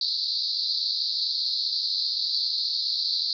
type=band-pass noise; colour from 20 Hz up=pink; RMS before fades=-27 dBFS; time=0.01-3.33 s; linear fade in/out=2 ms; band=4000 to 4800 Hz; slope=96 dB/octave; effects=none